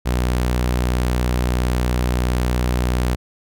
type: tone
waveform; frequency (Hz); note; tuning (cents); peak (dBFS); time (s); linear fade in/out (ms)
sawtooth; 61.5; B1; -7; -13; 0.05-3.16; 20
effects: none